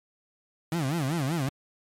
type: tone with vibrato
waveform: 30% pulse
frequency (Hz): 150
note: D3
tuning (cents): +37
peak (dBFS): -23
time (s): 0.72-1.49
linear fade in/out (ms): 2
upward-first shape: sine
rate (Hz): 5.2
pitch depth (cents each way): 250
effects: MP3 64 kbps